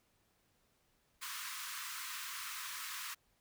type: high-pass noise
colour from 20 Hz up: pink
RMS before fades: -44 dBFS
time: 1.21-3.15 s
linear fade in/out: 20 ms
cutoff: 1000 Hz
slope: 96 dB/octave
effects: pink hiss -75 dBFS RMS until 3.4 s